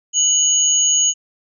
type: tone pair together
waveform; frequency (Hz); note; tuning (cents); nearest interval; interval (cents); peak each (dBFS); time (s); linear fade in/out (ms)
sine; 2973 / 6674; F#7 / G#8; +8 / +8; octave + major second; 1400; -20 / -13; 0.13-1.14; 50
effects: none